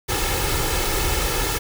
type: noise with comb filter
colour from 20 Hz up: pink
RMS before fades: -22 dBFS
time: 0.08-1.59 s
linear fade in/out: 20 ms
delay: 2.3 ms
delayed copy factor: +0.65
effects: none